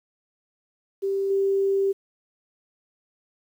sine tone with level steps, 392 Hz, G4, in tune, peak -22 / -19 dBFS, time 1.02-1.93 s, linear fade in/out 20 ms, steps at 1.3 s, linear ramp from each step 5 ms, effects 9-bit

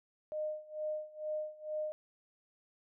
sine tone with tremolo, 613 Hz, D#5, 26 cents flat, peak -33 dBFS, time 0.32-1.92 s, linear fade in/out 0 ms, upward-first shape sine, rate 2.2 Hz, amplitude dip 90%, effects none

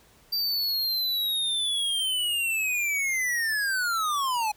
square linear sweep, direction down, 4699 to 826 Hz, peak -25 dBFS, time 0.32-4.52 s, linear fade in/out 10 ms, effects pink hiss -58 dBFS RMS until 4.56 s

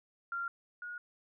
sine tone pair in turn, 1386 / 1443.5 Hz, F6 / F#6, -14 / -43 cents, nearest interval minor second, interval 71 cents, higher second, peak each -34 / -40 dBFS, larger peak first, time 0.32-0.48 / 0.82-0.98 s, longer neither, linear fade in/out 2 ms, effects none

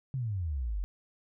sine exponential sweep, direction down, 138.59 to 44.24 Hz, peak -30 dBFS, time 0.14-0.84 s, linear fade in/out 0 ms, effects none

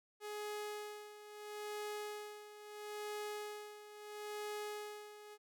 sawtooth tone with tremolo, 419.1 Hz, G#4, 16 cents sharp, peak -37 dBFS, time 0.2-5.38 s, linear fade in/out 50 ms, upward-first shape sine, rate 0.75 Hz, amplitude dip 75%, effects none

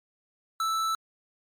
sine tone with tanh clipping, 1318.5 Hz, E6, in tune, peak -27 dBFS, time 0.6-0.95 s, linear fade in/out 2 ms, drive 17 dB, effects MP3 96 kbps

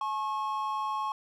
triangle tone pair together, 856 / 1087.9 Hz, A5 / C#6, -48 / -33 cents, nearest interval major third, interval 415 cents, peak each -32 / -29 dBFS, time 0.01-1.12 s, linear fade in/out 2 ms, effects none

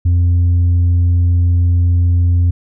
sine tone, 87.31 Hz, F2, in tune, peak -6 dBFS, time 0.05-2.51 s, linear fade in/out 10 ms, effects tanh soft clip ceiling -8 dBFS

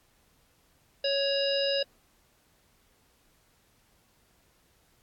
harmonic tone with a mistuned harmonic, 554.4 Hz, C#5, in tune, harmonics 1 / 3 / 5 / 7 / 9, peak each -27 / -38 / -33 / -34 / -33 dBFS, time 1.04-1.83 s, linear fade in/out 5 ms, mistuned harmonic 5, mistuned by +32 cents, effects pink hiss -66 dBFS RMS until 5.02 s + AAC 64 kbps

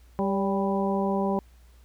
harmonic tone with a mistuned harmonic, 197.1 Hz, G3, 10 cents sharp, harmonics 1 / 2 / 3 / 4 / 5, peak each -26 / -29 / -31 / -32 / -33 dBFS, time 0.19-1.39 s, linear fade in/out 0 ms, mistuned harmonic 3, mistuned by -43 cents, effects added 60 Hz sine -51 dBFS peak until 1.84 s + pink hiss -63 dBFS RMS until 1.84 s

